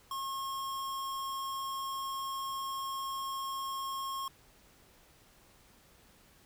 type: tone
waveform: square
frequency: 1081 Hz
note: C#6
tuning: 44 cents flat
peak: -36 dBFS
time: 0.11-4.28 s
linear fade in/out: 2 ms
effects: pink hiss -62 dBFS RMS until 6.45 s